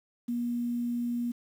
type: tone with quantisation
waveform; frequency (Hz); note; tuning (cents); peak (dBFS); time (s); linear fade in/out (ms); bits
sine; 239.4; A#3; +46; -28; 0.28-1.32; 10; 9
effects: none